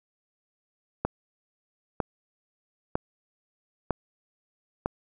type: click train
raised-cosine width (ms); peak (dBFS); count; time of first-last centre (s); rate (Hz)
1; -11; 5; 1.05-4.86; 1.05
effects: none